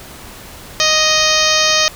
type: harmonic tone with a mistuned harmonic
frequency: 622.3 Hz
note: D#5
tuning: in tune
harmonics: 1 / 2 / 3 / 4 / 5 / 6 / 7 / 8 / 9 / 10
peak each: -20 / -20 / -20 / -20 / -20 / -20 / -20 / -20 / -20 / -20 dBFS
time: 0.8-1.88 s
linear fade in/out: 0 ms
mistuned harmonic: 10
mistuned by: +37 cents
effects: pink hiss -35 dBFS RMS until 1.95 s